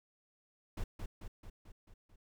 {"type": "noise with echo", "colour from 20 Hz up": "brown", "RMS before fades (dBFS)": -37, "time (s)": [0.77, 0.84], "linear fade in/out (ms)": 5, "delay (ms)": 220, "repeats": 6, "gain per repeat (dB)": -4, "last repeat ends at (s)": 2.16, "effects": []}